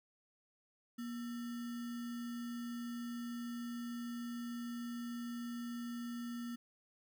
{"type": "tone with sample-and-hold", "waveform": "sine", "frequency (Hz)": 238.3, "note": "A#3", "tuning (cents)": 38, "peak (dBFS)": -40, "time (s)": [0.98, 6.56], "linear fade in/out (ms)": 10, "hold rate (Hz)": 1575, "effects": []}